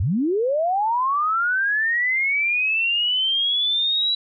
sine linear sweep, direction up, 72.6 to 3937 Hz, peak -18 dBFS, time 0-4.15 s, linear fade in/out 5 ms, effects none

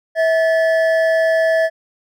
triangle tone pair together, 649.5 / 1734 Hz, E5 / A6, -26 / -26 cents, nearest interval octave + perfect fourth, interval 1700 cents, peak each -11 / -19 dBFS, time 0.15-1.7 s, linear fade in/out 50 ms, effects none

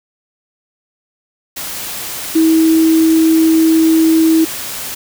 sine tone in noise, 322.4 Hz, E4, 38 cents flat, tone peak -7 dBFS, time 2.35-4.45 s, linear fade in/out 10 ms, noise white, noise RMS -24 dBFS, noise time 1.56-4.95 s, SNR +14 dB, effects none

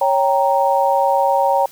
sine chord, G diminished, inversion second, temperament equal, 554.4 / 784 / 932.3 Hz, Db5 / G5 / Bb5, 0 / 0 / 0 cents, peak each -17 dBFS, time 0.01-1.66 s, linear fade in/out 5 ms, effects white hiss -44 dBFS RMS until 1.71 s

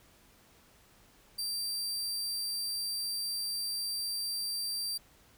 sawtooth tone, 4699 Hz, D8, in tune, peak -30 dBFS, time 1.38-4.98 s, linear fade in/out 10 ms, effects pink hiss -62 dBFS RMS until 5.37 s

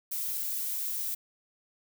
violet noise, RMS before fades -33 dBFS, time 0.11-1.15 s, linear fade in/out 10 ms, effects none

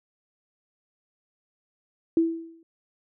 sine tone with exponential decay, 329.6 Hz, E4, in tune, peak -15 dBFS, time 2.17-2.63 s, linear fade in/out 2 ms, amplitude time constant 100 ms, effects none

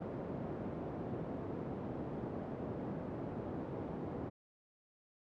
pink band-pass noise, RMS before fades -42 dBFS, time 0-4.3 s, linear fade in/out 20 ms, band 140 to 560 Hz, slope 12 dB/octave, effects none

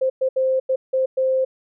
sine tone bursts at uneven times, 523.3 Hz, C5, in tune, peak -16 dBFS, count 6, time 0.01-0.1 / 0.21-0.29 / 0.36-0.6 / 0.69-0.76 / 0.93-1.06 / 1.17-1.45 s, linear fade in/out 10 ms, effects none

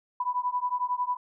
sine beating tone pair, 985 / 996 Hz, B5 / B5, -5 / +14 cents, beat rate 11 Hz, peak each -29 dBFS, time 0.2-1.17 s, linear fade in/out 5 ms, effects none

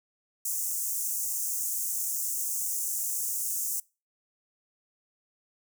pink high-pass noise, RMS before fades -31 dBFS, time 0.45-3.8 s, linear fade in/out 5 ms, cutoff 6400 Hz, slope 48 dB/octave, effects noise-tail reverb RT60 0.3 s tail -24 dB re dry

